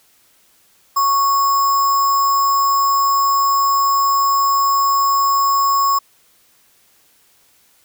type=tone with sample-and-hold; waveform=sine; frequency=1108.7 Hz; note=C#6; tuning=in tune; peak=-12 dBFS; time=0.96-5.99 s; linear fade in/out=10 ms; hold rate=6300 Hz; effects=white hiss -55 dBFS RMS until 7.84 s